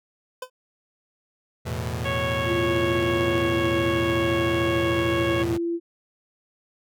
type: tone with exponential decay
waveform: 25% pulse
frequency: 509 Hz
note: C5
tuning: 48 cents flat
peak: -24 dBFS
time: 0.42-0.5 s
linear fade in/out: 5 ms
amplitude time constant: 17 ms
type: chord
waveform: sawtooth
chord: E suspended fourth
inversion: none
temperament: equal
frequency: 82.41 / 110 / 123.47 Hz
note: E2 / A2 / B2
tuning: 0 / 0 / 0 cents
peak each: -27 dBFS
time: 1.65-5.58 s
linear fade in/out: 20 ms
type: harmonic tone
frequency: 552 Hz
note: C#5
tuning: 7 cents flat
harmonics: 1 / 2 / 3 / 4 / 5 / 6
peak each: -28 / -31 / -33 / -34 / -35 / -36 dBFS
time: 2.04-5.44 s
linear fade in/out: 20 ms
type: tone with pitch glide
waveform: sine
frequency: 345.5 to 339.2 Hz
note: F4 to E4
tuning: -19 to +50 cents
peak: -23 dBFS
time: 2.45-5.8 s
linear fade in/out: 50 ms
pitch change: -31 cents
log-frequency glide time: 3.23-3.49 s
effects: none